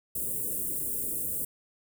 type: band-stop noise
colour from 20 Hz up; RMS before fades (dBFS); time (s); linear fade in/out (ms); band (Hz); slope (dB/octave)
white; -32; 0.15-1.45; 5; 520 to 8300; 48
effects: none